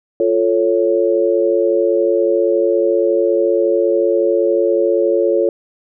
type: chord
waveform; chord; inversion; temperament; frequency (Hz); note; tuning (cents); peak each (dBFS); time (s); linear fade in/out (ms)
sine; F augmented; none; equal; 349.2 / 440 / 554.4; F4 / A4 / C#5; 0 / 0 / 0; -16; 0.2-5.49; 2
effects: none